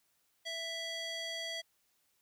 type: tone with band-pass filter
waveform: square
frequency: 660 Hz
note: E5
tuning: 2 cents sharp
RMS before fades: -40 dBFS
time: 0.45-1.62 s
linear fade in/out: 20 ms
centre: 3600 Hz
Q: 1.5
effects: white hiss -75 dBFS RMS until 2.21 s